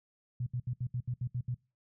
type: tone bursts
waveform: sine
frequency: 123.47 Hz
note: B2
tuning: in tune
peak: -31 dBFS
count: 9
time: 0.4-1.545 s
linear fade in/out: 5 ms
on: 65 ms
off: 70 ms
effects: noise-tail reverb RT60 0.3 s tail -23 dB re dry